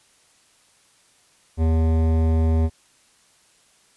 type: tone with hard clipping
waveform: sine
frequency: 80.6 Hz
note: E2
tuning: 38 cents flat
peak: -18 dBFS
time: 1.57-2.7 s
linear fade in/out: 50 ms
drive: 15 dB
effects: white hiss -58 dBFS RMS until 3.96 s + resampled to 24000 Hz